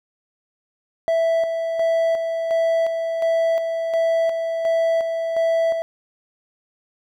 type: tone with tremolo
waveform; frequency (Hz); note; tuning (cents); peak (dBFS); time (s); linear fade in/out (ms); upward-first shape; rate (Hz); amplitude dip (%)
triangle; 659.3; E5; 0; -14; 1.08-5.82; 0; square; 1.4; 45
effects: none